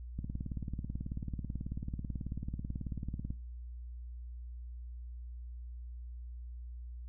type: click train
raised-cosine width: 5 ms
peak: -26 dBFS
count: 58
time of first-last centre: 0.19-3.305 s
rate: 18.3 Hz
effects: noise-tail reverb RT60 0.3 s tail -18 dB re dry + added 60 Hz sine -42 dBFS peak until 7.08 s